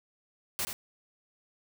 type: noise with echo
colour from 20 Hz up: white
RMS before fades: -32 dBFS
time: 0.59-0.65 s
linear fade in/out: 0 ms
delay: 80 ms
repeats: 1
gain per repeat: -6 dB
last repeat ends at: 0.73 s
effects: none